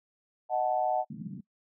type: chord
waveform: sine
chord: D# diminished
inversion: none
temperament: equal with one note detuned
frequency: 622.3 / 740 / 874.9 Hz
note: D#5 / F#5 / A5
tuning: 0 / 0 / -10 cents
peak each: -31 / -27 / -33 dBFS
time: 0.49-1.05 s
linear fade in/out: 50 ms
type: band-pass noise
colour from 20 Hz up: white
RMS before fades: -40 dBFS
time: 1.1-1.41 s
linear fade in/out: 10 ms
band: 140 to 240 Hz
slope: 48 dB/octave
effects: noise-tail reverb RT60 0.1 s tail -23 dB re dry